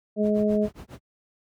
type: harmonic tone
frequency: 210.6 Hz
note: G#3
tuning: 24 cents sharp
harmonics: 1 / 2 / 3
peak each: -22 / -25 / -26 dBFS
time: 0.16-0.69 s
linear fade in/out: 50 ms
type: noise with tremolo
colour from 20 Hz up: brown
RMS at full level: -35 dBFS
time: 0.22-1 s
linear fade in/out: 50 ms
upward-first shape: sine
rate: 7.3 Hz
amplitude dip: 100%
effects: high-pass 80 Hz 12 dB/octave